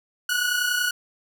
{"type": "tone pair together", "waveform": "sawtooth", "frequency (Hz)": [1453, 1483.5], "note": ["F#6", "F#6"], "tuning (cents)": [-32, 4], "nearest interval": "unison", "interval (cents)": 36, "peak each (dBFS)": [-20, -22], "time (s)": [0.29, 0.91], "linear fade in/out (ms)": 5, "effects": []}